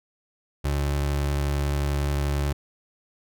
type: tone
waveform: 30% pulse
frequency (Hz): 71.3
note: C#2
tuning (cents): +49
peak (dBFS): -20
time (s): 0.64-2.53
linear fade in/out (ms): 10
effects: none